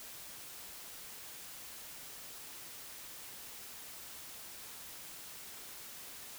silence, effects white hiss -49 dBFS RMS until 6.38 s

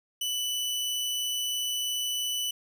sawtooth tone, 2979 Hz, F#7, 11 cents sharp, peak -25 dBFS, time 0.21-2.51 s, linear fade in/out 5 ms, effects none

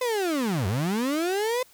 35% pulse linear two-way sweep, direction down then up, 516 to 88.1 to 516 Hz, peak -22 dBFS, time 0.01-1.63 s, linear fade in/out 5 ms, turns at 0.67 s, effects white hiss -56 dBFS RMS until 1.73 s

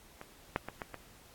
clicks, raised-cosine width 0.5 ms, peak -29 / -14 / -24 / -22 / -26 dBFS, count 5, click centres 0.214 / 0.561 / 0.686 / 0.818 / 0.943 s, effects pink hiss -58 dBFS RMS until 1.34 s + AAC 64 kbps

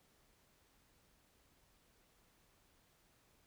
silence, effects pink hiss -72 dBFS RMS until 3.46 s

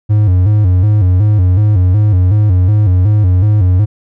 triangle tone with vibrato, 98 Hz, G2, in tune, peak -4 dBFS, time 0.09-3.86 s, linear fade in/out 20 ms, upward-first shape square, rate 2.7 Hz, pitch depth 130 cents each way, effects none

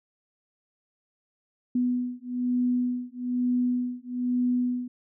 sine beating tone pair, 246.9 / 248 Hz, B3 / B3, 0 / +7 cents, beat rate 1.1 Hz, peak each -27 dBFS, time 1.75-4.88 s, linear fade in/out 5 ms, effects none

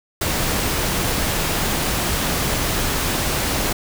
pink noise, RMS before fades -21 dBFS, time 0.21-3.73 s, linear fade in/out 5 ms, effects none

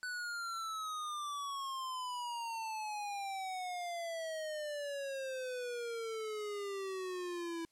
square exponential sweep, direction down, 1499 to 329.6 Hz, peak -39 dBFS, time 0.03-7.65 s, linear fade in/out 0 ms, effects white hiss -75 dBFS RMS until 7.71 s + low-pass 10000 Hz 12 dB/octave

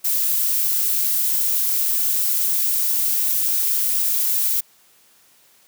violet noise with amplitude modulation, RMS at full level -18 dBFS, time 0.04-4.61 s, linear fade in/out 10 ms, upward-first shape sine, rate 280 Hz, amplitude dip 40%, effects white hiss -55 dBFS RMS until 5.67 s + high-pass 100 Hz 12 dB/octave

